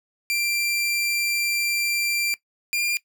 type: tone pair in turn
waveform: sawtooth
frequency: 2364 / 2397 Hz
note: D7 / D7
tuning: +11 / +35 cents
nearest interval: unison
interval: 24 cents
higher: second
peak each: -18 dBFS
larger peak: neither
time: 0.3-2.34 / 2.73-2.97 s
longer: first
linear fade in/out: 0 ms
effects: noise-tail reverb RT60 0.1 s tail -19 dB re dry